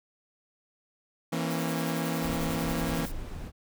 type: chord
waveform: sawtooth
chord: A# diminished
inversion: second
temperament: equal with one note detuned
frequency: 164.81 / 233.1 / 271.8 Hz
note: E3 / A#3 / C#4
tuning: 0 / 0 / -34 cents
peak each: -27 / -30 / -30 dBFS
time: 1.32-3.06 s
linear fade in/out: 10 ms
type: noise with tremolo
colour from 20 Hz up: blue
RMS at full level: -41 dBFS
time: 1.5-3.12 s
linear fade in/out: 5 ms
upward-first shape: triangle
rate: 11 Hz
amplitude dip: 65%
type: noise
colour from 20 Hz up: brown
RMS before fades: -37 dBFS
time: 2.21-3.52 s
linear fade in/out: 50 ms
effects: none